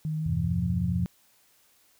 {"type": "tone with pitch glide", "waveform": "sine", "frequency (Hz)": [155.56, 175.62], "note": ["D#3", "F3"], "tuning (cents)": [0, 10], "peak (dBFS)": -27, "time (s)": [0.05, 1.06], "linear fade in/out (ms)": 0, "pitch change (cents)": 210, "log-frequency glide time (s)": [0.17, 0.64]}
{"type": "chord", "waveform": "sine", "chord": "E minor", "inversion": "none", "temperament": "equal with one note detuned", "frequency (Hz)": [82.41, 98, 125.12], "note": ["E2", "G2", "B2"], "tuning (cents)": [0, 0, 23], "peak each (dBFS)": -31, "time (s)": [0.26, 1.05], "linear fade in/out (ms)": 5}
{"effects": ["white hiss -63 dBFS RMS until 1.99 s"]}